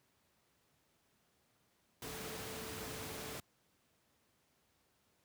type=tone in noise; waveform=sine; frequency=440 Hz; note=A4; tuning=in tune; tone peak=-51 dBFS; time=2.04-3.37 s; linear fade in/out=2 ms; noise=pink; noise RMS=-45 dBFS; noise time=2.02-3.4 s; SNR=-9 dB; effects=pink hiss -75 dBFS RMS until 5.24 s + high-pass 80 Hz 12 dB/octave